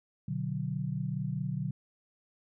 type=chord; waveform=sine; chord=B minor; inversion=none; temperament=just; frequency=123.47 / 148.16 / 185.21 Hz; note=B2 / D3 / F#3; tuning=0 / +16 / +2 cents; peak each=-36 / -34 / -36 dBFS; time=0.28-1.71 s; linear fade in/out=5 ms; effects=none